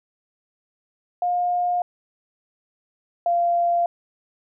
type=tone pair in turn; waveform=sine; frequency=711 / 691.6 Hz; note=F5 / F5; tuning=+31 / -17 cents; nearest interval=unison; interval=48 cents; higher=first; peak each=-19 / -17 dBFS; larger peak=second; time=1.22-1.82 / 3.26-3.86 s; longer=neither; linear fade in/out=2 ms; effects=none